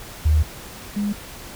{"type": "tone pair in turn", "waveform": "sine", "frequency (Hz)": [76.9, 205.3], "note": ["D#2", "G#3"], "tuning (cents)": [-20, -20], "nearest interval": "octave + perfect fourth", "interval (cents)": 1700, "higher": "second", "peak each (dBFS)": [-13, -20], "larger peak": "first", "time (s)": [[0.25, 0.43], [0.96, 1.13]], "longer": "first", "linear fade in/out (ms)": 10, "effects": ["pink hiss -38 dBFS RMS until 1.55 s"]}